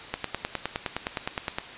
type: click train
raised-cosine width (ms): 0.3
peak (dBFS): -11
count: 15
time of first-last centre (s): 0.14-1.585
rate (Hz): 9.69
effects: white hiss -41 dBFS RMS until 1.77 s + resampled to 8000 Hz